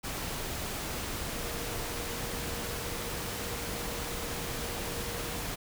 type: tone in noise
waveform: sine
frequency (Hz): 472.8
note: A#4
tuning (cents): +24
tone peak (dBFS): -44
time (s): 1.35-5.44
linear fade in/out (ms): 20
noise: pink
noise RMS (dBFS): -36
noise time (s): 0.03-5.56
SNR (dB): -11
effects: none